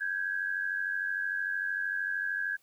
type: tone pair together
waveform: sine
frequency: 1568 / 1661.2 Hz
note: G6 / G#6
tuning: 0 / 0 cents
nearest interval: minor second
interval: 100 cents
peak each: -33 / -32 dBFS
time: 0-2.57 s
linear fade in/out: 20 ms
effects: white hiss -68 dBFS RMS until 2.62 s